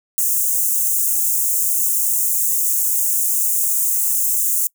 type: high-pass noise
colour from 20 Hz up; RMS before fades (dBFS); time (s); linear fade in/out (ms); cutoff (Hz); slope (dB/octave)
white; -18; 0.18-4.67; 0; 6600; 48
effects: noise-tail reverb RT60 0.1 s tail -25 dB re dry